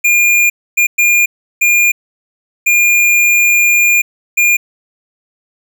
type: tone bursts at uneven times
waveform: square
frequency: 2414 Hz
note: D7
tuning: 47 cents sharp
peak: -8 dBFS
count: 6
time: 0.04-0.5 / 0.77-0.87 / 0.98-1.26 / 1.61-1.92 / 2.66-4.02 / 4.37-4.57 s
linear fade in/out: 10 ms
effects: none